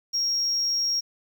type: tone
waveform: triangle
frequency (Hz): 5588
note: F8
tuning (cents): 0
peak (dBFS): -20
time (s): 0.13-1.01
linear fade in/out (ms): 20
effects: tanh soft clip ceiling -18 dBFS + 9-bit